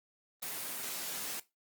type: high-pass noise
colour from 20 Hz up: white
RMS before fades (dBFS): -39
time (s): 0.42-1.4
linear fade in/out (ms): 5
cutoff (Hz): 140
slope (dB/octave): 24
effects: noise-tail reverb RT60 0.2 s tail -17 dB re dry + Opus 24 kbps